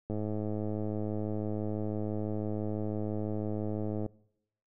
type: click train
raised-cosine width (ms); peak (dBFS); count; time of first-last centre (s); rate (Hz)
2; -22; 421; 0.1-4.062; 106
effects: noise-tail reverb RT60 0.8 s tail -23 dB re dry